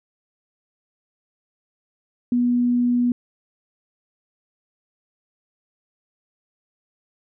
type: tone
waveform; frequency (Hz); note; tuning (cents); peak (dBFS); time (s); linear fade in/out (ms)
sine; 243.6; B3; -24; -16; 2.32-3.12; 2
effects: none